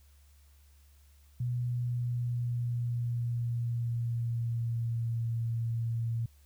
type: tone with pitch glide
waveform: sine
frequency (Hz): 122.4 to 115.53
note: B2 to A#2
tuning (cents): -15 to -15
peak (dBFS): -29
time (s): 1.4-6.26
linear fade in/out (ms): 5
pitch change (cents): -100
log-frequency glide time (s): 1.51-5.31
effects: added 71 Hz sine -57 dBFS peak until 6.45 s + white hiss -68 dBFS RMS until 6.45 s